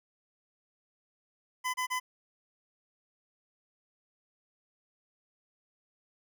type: tone bursts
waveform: 25% pulse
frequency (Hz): 1010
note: B5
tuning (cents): +39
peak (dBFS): -26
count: 3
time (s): 1.64-2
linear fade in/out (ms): 20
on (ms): 100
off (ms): 30
effects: none